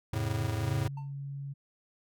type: chord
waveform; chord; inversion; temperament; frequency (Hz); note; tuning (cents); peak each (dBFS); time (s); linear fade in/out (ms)
square; F augmented; none; just; 87.31 / 109.13 / 136.42; F2 / A2 / C#3; 0 / -14 / -27; -37 / -32 / -37; 0.13-0.88; 5
type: tone with pitch glide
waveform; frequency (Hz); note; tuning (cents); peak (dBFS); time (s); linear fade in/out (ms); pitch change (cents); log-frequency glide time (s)
sine; 138.7 to 139.5; C#3 to C#3; +1 to +11; -36; 0.4-1.54; 20; +10; 0.83-1.06
type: tone with exponential decay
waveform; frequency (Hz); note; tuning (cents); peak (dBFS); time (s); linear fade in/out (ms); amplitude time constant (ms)
triangle; 896; A5; +31; -39; 0.97-1.13; 5; 34
effects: none